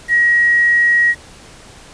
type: tone with quantisation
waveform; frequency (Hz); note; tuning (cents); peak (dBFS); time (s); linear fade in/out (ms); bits
sine; 1900; A#6; +33; -9; 0.08-1.15; 50; 6
effects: pink hiss -40 dBFS RMS until 1.93 s + resampled to 22050 Hz